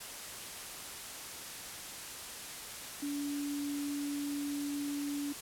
sine tone in noise, 286.9 Hz, D4, 40 cents flat, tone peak -34 dBFS, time 3.02-5.33 s, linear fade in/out 10 ms, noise white, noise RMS -44 dBFS, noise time 0-5.41 s, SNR +7 dB, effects low-pass 12000 Hz 12 dB/octave

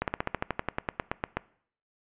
slowing click train, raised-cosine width 0.5 ms, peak -12 dBFS, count 16, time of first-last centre 0.02-1.37 s, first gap 58 ms, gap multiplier 1.06, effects noise-tail reverb RT60 0.6 s tail -21 dB re dry + resampled to 8000 Hz

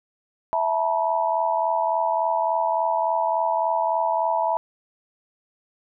sine chord, E suspended fourth, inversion none, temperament equal with one note detuned, 659.3 / 880 / 963.5 Hz, E5 / A5 / B5, 0 / 0 / -43 cents, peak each -24 dBFS, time 0.53-4.57 s, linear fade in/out 0 ms, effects none

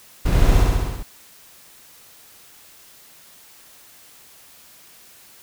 brown noise with echo, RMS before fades -17 dBFS, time 0.25-0.63 s, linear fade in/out 10 ms, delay 67 ms, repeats 6, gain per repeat -2 dB, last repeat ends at 1.032 s, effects white hiss -48 dBFS RMS until 5.42 s

